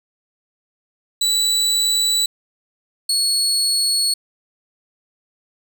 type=tone pair in turn; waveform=30% pulse; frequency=3951 / 4366 Hz; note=B7 / C#8; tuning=0 / -27 cents; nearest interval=major second; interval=173 cents; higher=second; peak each=-13 dBFS; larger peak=neither; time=1.21-2.26 / 3.09-4.14 s; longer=neither; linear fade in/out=5 ms; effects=none